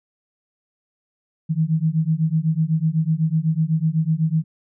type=beating tone pair; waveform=sine; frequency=155.6 / 163.6 Hz; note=D#3 / E3; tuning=0 / -13 cents; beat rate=8 Hz; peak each=-20 dBFS; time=1.49-4.44 s; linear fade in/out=20 ms; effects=none